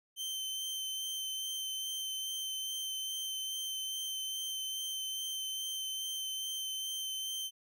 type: tone with vibrato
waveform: sawtooth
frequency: 3100 Hz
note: G7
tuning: 20 cents flat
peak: -33 dBFS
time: 0.16-7.51 s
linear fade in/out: 50 ms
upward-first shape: sine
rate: 2.4 Hz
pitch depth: 12 cents each way
effects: none